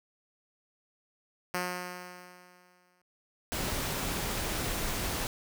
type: tone with exponential decay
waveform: 5% pulse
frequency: 179.7 Hz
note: F3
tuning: 50 cents sharp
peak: -18 dBFS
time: 1.54-3.02 s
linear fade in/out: 2 ms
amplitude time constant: 320 ms
type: noise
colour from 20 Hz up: pink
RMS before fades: -33 dBFS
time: 3.52-5.27 s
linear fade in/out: 0 ms
effects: none